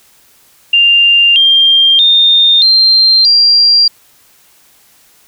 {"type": "tone with pitch steps", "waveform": "sine", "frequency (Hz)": [2794, 3191, 3644, 4162, 4754], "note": ["F7", "G7", "A#7", "C8", "D8"], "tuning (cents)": [0, 30, -40, -10, 20], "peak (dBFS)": -4, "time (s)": [0.73, 3.88], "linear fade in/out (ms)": 5, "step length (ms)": 630, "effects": ["white hiss -47 dBFS RMS until 5.27 s"]}